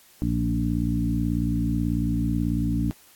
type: harmonic tone with a mistuned harmonic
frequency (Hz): 58.27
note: A#1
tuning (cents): 0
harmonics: 1 / 2 / 3 / 4 / 5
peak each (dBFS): -28 / -28 / -28 / -28 / -28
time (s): 0.22-2.91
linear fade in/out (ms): 0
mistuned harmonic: 2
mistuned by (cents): -27
effects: white hiss -54 dBFS RMS until 3.15 s + AAC 64 kbps